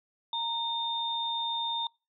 sine tone pair together, 927 / 3634 Hz, A#5 / A#7, -10 / -45 cents, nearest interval 2 octaves, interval 2365 cents, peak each -33 / -31 dBFS, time 0.33-1.87 s, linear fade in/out 2 ms, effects noise-tail reverb RT60 0.3 s tail -26 dB re dry

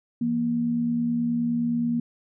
sine tone pair together, 167.8 / 237.3 Hz, E3 / A#3, +31 / +31 cents, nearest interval tritone, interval 600 cents, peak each -32 / -22 dBFS, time 0.21-2 s, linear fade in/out 5 ms, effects none

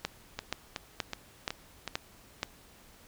two click trains, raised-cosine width 0.2 ms, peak -13 / -17 dBFS, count 6 / 5, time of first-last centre 0.05-2.431 / 0.39-1.877 s, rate 2.1 / 2.69 Hz, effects pink hiss -57 dBFS RMS until 3.07 s

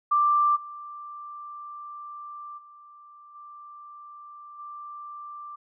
sine tone with level steps, 1179 Hz, D6, 6 cents sharp, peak -18 / -37 / -47 / -42 / -37 dBFS, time 0.11-5.56 s, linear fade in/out 10 ms, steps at 0.55 / 2.57 / 3.34 / 4.58 s, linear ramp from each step 20 ms, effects none

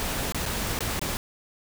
pink noise with dropouts, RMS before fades -29 dBFS, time 0-1.17 s, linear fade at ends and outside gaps 0 ms, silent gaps 0.322-0.346 / 0.456-0.461 / 0.79-0.806 / 0.994-1.015 s, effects none

